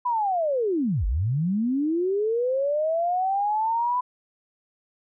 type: linear two-way sweep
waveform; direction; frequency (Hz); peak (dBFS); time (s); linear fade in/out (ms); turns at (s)
sine; down then up; 1004 to 43.91 to 1004; -21; 0.05-4.01; 10; 1.06
effects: none